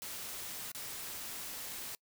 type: noise with dropouts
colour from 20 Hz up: white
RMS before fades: -43 dBFS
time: 0.02-1.95 s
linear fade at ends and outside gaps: 0 ms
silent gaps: 0.717-0.748 s
effects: noise-tail reverb RT60 0.1 s tail -26 dB re dry